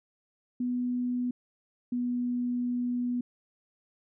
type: tone pair in turn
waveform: sine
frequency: 246.9 / 244.9 Hz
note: B3 / B3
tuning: 0 / -14 cents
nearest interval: unison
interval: 14 cents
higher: first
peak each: -27 dBFS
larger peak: neither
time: 0.6-1.31 / 1.92-3.21 s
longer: second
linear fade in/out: 5 ms
effects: none